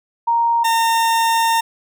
sine / 40% pulse tone pair in turn, 932.3 / 912.6 Hz, A#5 / A#5, 0 / -37 cents, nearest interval unison, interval 37 cents, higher first, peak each -13 dBFS, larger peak neither, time 0.27-0.64 / 0.64-1.61 s, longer second, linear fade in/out 10 ms, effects none

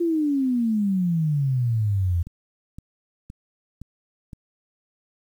sine exponential sweep, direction down, 349.2 to 83.1 Hz, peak -19 dBFS, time 0-2.23 s, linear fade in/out 10 ms
click train, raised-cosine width 5 ms, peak -25 dBFS, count 5, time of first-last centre 2.27-4.332 s, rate 1.94 Hz
effects 9-bit

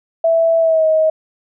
sine tone with pitch glide, 659.3 to 631.7 Hz, E5 to D#5, 0 to +26 cents, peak -10 dBFS, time 0.24-1.1 s, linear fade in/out 5 ms, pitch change -74 cents, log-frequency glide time 0.59-0.86 s, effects none

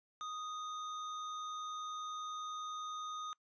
sine tone with sample-and-hold, 1245 Hz, D#6, 1 cent sharp, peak -40 dBFS, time 0.21-3.33 s, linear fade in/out 0 ms, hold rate 4900 Hz, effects noise-tail reverb RT60 0.1 s tail -23 dB re dry + resampled to 16000 Hz

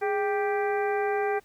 harmonic tone with a mistuned harmonic, 393.7 Hz, G4, 8 cents sharp, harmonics 1 / 2 / 3 / 4 / 5 / 6, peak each -26 / -29 / -39 / -35 / -38 / -41 dBFS, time 0.01-1.4 s, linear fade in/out 20 ms, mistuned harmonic 1, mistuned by +87 cents, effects pink hiss -61 dBFS RMS until 1.44 s

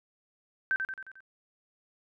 sine tone with echo, 1551 Hz, G6, 19 cents flat, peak -24 dBFS, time 0.71-0.76 s, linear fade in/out 0 ms, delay 89 ms, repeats 5, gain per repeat -5 dB, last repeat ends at 1.205 s, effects none

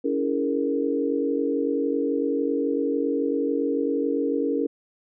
sine chord, A# half-diminished seventh, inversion first, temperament equal with one note detuned, 282.4 / 329.6 / 415.3 / 466.2 Hz, C#4 / E4 / G#4 / A#4, +32 / 0 / 0 / 0 cents, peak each -25 / -30 / -29 / -26 dBFS, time 0.04-4.67 s, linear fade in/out 10 ms, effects none

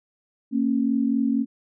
sine tone pair together, 229.5 / 273.6 Hz, A#3 / C#4, -27 / -23 cents, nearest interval minor third, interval 304 cents, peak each -22 dBFS, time 0.51-1.46 s, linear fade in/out 50 ms, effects none

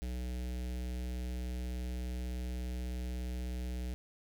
square tone with notch filter, 61.7 Hz, B1, 1 cent flat, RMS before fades -38 dBFS, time 0.02-3.94 s, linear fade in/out 0 ms, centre 1100 Hz, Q 0.81, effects 13-bit

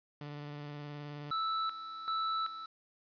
sawtooth tone with vibrato, 146.5 Hz, D3, 4 cents flat, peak -38 dBFS, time 0.21-1.31 s, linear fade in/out 2 ms, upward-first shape square, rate 19 Hz, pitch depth 15 cents each way
square tone with tremolo, 1315 Hz, E6, 5 cents flat, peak -32 dBFS, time 1.31-2.66 s, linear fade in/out 5 ms, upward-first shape square, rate 1.3 Hz, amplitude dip 70%
effects resampled to 11025 Hz + 10-bit

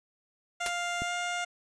15% pulse tone with pitch glide, 700 to 705.7 Hz, F5 to F5, +4 to +18 cents, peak -24 dBFS, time 0.6-1.45 s, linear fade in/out 10 ms, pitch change +14 cents, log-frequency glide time 1.04-1.12 s
white noise with exponential decay, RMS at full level -27 dBFS, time 0.66-0.74 s, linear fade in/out 1 ms, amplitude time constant 16 ms
click, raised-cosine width 3 ms, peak -24 dBFS, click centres 1.02 s
effects resampled to 22050 Hz

